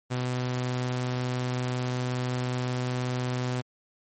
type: tone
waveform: sawtooth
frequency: 125.4 Hz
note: B2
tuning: 27 cents sharp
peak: -23 dBFS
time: 0.1-3.62 s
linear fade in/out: 20 ms
effects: MP3 32 kbps